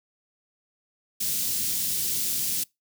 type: band-stop noise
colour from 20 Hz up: white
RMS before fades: -27 dBFS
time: 1.2-2.64 s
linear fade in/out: 10 ms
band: 240 to 4100 Hz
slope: 12 dB/octave
effects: noise-tail reverb RT60 0.2 s tail -25 dB re dry + high-pass 100 Hz 12 dB/octave